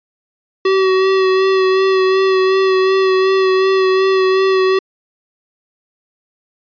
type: tone with vibrato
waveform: square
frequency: 380 Hz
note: F#4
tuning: 46 cents sharp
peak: -11 dBFS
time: 0.65-4.79 s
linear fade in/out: 5 ms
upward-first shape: sine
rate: 2.7 Hz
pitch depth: 19 cents each way
effects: resampled to 11025 Hz